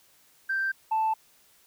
sine tone pair in turn, 1568 / 880 Hz, G6 / A5, 0 / 0 cents, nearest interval minor seventh, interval 1000 cents, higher first, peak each -24 / -21 dBFS, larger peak second, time 0.49-0.72 / 0.91-1.14 s, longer neither, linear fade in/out 10 ms, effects tanh soft clip ceiling -20 dBFS + white hiss -61 dBFS RMS until 1.66 s

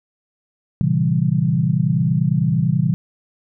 sine chord, A# diminished seventh, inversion none, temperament equal with one note detuned, 116.54 / 135.66 / 164.81 / 196 Hz, A#2 / C#3 / E3 / G3, 0 / -37 / 0 / 0 cents, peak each -23 / -19 / -18 / -23 dBFS, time 0.81-2.94 s, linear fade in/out 0 ms, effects none

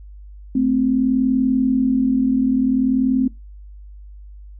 sine tone pair together, 221.1 / 261.6 Hz, A3 / C4, +9 / 0 cents, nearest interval minor third, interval 291 cents, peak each -21 / -15 dBFS, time 0.55-3.28 s, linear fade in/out 5 ms, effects noise-tail reverb RT60 0.2 s tail -23 dB re dry + added 50 Hz sine -36 dBFS peak until 4.59 s

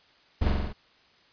brown noise with echo, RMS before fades -25 dBFS, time 0.41-0.51 s, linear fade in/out 10 ms, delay 44 ms, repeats 5, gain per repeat -2 dB, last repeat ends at 0.73 s, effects white hiss -60 dBFS RMS until 1.32 s + resampled to 11025 Hz

